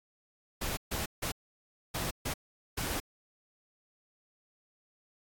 pink noise bursts at uneven times, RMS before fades -34 dBFS, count 6, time 0.61-0.77 / 0.91-1.06 / 1.22-1.32 / 1.94-2.11 / 2.25-2.34 / 2.77-3 s, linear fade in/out 10 ms, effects AAC 64 kbps

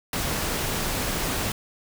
pink noise, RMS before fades -27 dBFS, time 0.13-1.52 s, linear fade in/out 2 ms, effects none

